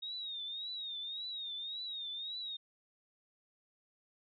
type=tone with vibrato; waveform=sine; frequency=3729 Hz; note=A#7; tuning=in tune; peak=-39 dBFS; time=0.02-2.57 s; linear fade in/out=10 ms; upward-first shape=triangle; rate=1.8 Hz; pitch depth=120 cents each way; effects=none